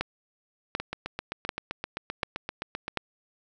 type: two click trains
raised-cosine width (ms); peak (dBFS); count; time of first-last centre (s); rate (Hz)
0.3; -11 / -16; 5 / 17; 0.01-2.973 / 0.8-2.881; 1.35 / 7.69
effects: none

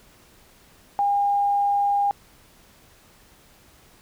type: tone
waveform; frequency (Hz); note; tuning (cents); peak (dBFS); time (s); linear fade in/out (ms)
sine; 808; G#5; -48; -18; 0.99-2.11; 0
effects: pink hiss -54 dBFS RMS until 4.01 s

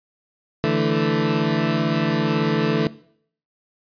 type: chord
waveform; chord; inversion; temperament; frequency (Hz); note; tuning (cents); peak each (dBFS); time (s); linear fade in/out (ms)
20% pulse; D suspended second; none; equal; 146.83 / 164.81 / 220; D3 / E3 / A3; 0 / 0 / 0; -18 / -18 / -18; 0.64-2.87; 0
effects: noise-tail reverb RT60 0.6 s tail -19 dB re dry + resampled to 11025 Hz

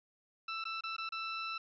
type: tone with dropouts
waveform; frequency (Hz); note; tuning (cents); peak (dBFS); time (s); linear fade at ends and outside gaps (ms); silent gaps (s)
20% pulse; 1327; E6; +11; -32; 0.48-1.58; 5; 0.641-0.652 / 0.809-0.836 / 0.966-0.981 / 1.091-1.121
effects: resampled to 16000 Hz + 12-bit

